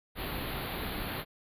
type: band-stop noise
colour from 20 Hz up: pink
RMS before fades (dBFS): -36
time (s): 0.15-1.25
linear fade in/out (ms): 50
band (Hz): 4400 to 11000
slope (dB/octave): 96
effects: resampled to 32000 Hz